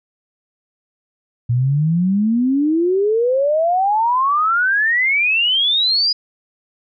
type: exponential sweep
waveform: sine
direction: up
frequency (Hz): 116.54 to 4978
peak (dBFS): -13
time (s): 1.49-6.13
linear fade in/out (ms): 10
effects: none